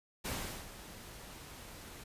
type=noise with ADSR envelope; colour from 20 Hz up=pink; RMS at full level=-37 dBFS; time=0.24-2.04 s; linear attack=19 ms; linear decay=400 ms; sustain=-13 dB; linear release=7 ms; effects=resampled to 32000 Hz